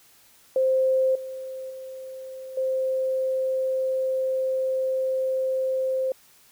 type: tone with level steps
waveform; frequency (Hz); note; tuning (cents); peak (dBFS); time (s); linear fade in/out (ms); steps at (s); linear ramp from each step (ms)
sine; 523.3; C5; 0; -18 / -32 / -35 / -22; 0.56-6.12; 2; 1.15 / 1.7 / 2.57; 5
effects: white hiss -56 dBFS RMS until 6.51 s